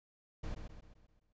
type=noise with echo; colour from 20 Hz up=brown; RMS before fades=-40 dBFS; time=0.43-0.55 s; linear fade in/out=10 ms; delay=130 ms; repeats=6; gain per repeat=-6 dB; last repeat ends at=1.33 s; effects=resampled to 16000 Hz